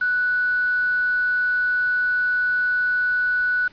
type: tone with quantisation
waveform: sine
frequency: 1480 Hz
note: F#6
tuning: in tune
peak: -18 dBFS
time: 0.01-3.68 s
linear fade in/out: 5 ms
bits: 6
effects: pink hiss -51 dBFS RMS until 3.72 s + resampled to 11025 Hz